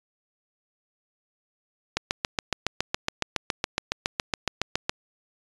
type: click train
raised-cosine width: 0.2 ms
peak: -6 dBFS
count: 22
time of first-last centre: 1.97-4.895 s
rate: 7.18 Hz
effects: resampled to 22050 Hz